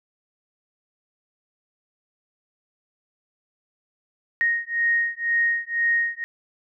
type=beating tone pair; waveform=sine; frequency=1864.7 / 1866.7 Hz; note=A#6 / A#6; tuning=0 / +2 cents; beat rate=2 Hz; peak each=-23 dBFS; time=4.41-6.24 s; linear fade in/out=0 ms; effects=none